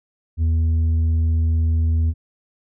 sine tone with tanh clipping, 81.1 Hz, E2, 28 cents flat, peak -16 dBFS, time 0.37-2.14 s, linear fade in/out 50 ms, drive 4 dB, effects none

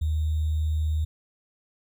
sine tone with sample-and-hold, 77.78 Hz, D#2, in tune, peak -22 dBFS, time 0.01-1.05 s, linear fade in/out 10 ms, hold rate 3675 Hz, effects none

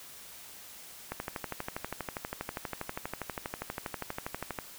click train, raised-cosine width 0.5 ms, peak -19 dBFS, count 44, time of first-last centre 1.12-4.588 s, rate 12.4 Hz, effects white hiss -49 dBFS RMS until 4.78 s

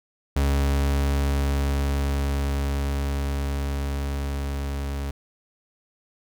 40% pulse tone with level ramp, 69.8 Hz, C#2, 13 cents sharp, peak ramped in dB -18 to -26 dBFS, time 0.36-5.11 s, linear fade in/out 5 ms, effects none

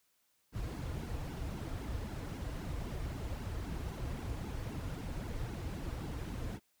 brown noise with flanger, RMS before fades -40 dBFS, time 0.52-6.6 s, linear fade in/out 50 ms, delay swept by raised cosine 1.6 to 5.4 ms, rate 3.8 Hz, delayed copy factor -0.8, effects white hiss -75 dBFS RMS until 6.8 s

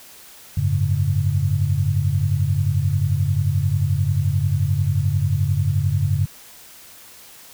sine chord, F# suspended second, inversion none, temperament equal with one note detuned, 92.5 / 103.83 / 141.01 Hz, F#2 / G#2 / C#3, 0 / 0 / +30 cents, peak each -21 dBFS, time 0.57-6.26 s, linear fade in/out 5 ms, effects white hiss -44 dBFS RMS until 7.53 s

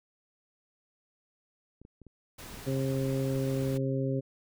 clicks, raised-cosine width 3 ms, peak -37 dBFS, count 12, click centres 1.816 / 1.851 / 2.017 / 2.067 / 2.542 / 2.591 / 3.047 / 3.314 / 3.357 / 3.562 / 3.613 / 3.679 s
pink noise, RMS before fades -45 dBFS, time 2.38-3.78 s, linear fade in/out 10 ms
harmonic tone, 133.9 Hz, C3, 40 cents sharp, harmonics 1 / 2 / 3 / 4, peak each -30 / -33 / -35 / -36 dBFS, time 2.66-4.21 s, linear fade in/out 20 ms
effects none

